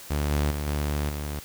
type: tone with level steps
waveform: sawtooth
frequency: 73.42 Hz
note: D2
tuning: in tune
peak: -20 / -18 / -24 / -21 / -26 dBFS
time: 0.1-1.4 s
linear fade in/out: 10 ms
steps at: 0.31 / 0.51 / 0.67 / 1.09 s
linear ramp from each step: 2 ms
effects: white hiss -44 dBFS RMS until 1.44 s